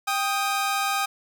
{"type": "tone pair together", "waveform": "sawtooth", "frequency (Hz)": [789.9, 1244.5], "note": ["G5", "D#6"], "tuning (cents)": [13, 0], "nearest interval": "minor sixth", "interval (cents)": 787, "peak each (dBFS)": -22, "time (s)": [0.07, 1.06], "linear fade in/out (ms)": 10, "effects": []}